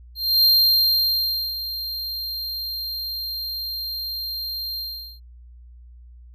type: tone with ADSR envelope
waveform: square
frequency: 4186 Hz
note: C8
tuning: in tune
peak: -13 dBFS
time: 0.15-5.2 s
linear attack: 290 ms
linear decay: 1100 ms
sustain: -14 dB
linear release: 420 ms
effects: added 60 Hz sine -42 dBFS peak until 6.34 s